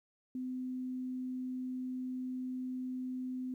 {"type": "tone", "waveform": "sine", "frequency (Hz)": 255.1, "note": "C4", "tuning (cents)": -44, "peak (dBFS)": -36, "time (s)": [0.35, 3.54], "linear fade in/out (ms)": 2, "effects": ["12-bit"]}